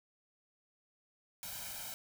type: noise with comb filter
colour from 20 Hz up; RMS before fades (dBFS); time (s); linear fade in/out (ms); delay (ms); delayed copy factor
white; -44; 1.43-1.94; 0; 1.3; +0.9
effects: none